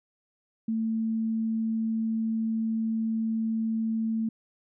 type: tone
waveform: sine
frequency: 223.3 Hz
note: A3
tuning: 26 cents sharp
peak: -25 dBFS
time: 0.68-4.29 s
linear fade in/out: 5 ms
effects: none